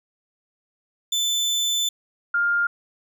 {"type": "tone pair in turn", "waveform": ["30% pulse", "sine"], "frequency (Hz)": [3520, 1405], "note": ["A7", "F6"], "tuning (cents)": [0, 10], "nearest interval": "octave + major third", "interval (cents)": 1590, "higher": "first", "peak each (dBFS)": -18, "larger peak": "neither", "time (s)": [[1.12, 1.89], [2.34, 2.67]], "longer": "first", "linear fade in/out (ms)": 5, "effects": []}